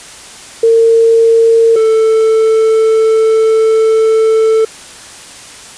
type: tone pair in turn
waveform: sine / triangle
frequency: 455.7 / 442.7 Hz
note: A#4 / A4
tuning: -39 / +11 cents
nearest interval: minor second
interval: 50 cents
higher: first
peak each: -4 dBFS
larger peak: neither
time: 0.63-1.76 / 1.76-4.65 s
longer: second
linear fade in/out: 5 ms
effects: white hiss -32 dBFS RMS until 5.77 s + resampled to 22050 Hz